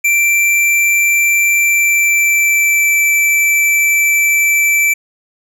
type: tone with pitch glide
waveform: square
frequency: 2349 to 2326 Hz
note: D7 to D7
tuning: 0 to -17 cents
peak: -10 dBFS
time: 0.04-4.94 s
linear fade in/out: 10 ms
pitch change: -17 cents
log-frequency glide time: 1.59-2.97 s
effects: none